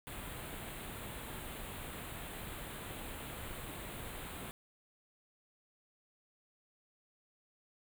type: band-stop noise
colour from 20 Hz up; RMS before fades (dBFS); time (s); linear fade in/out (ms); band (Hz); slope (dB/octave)
pink; -45; 0.07-4.51; 0; 3900 to 7800; 48
effects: none